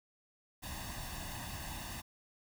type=noise with comb filter; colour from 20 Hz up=pink; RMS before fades=-43 dBFS; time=0.62-2.02 s; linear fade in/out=20 ms; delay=1.1 ms; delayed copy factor=+0.75; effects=none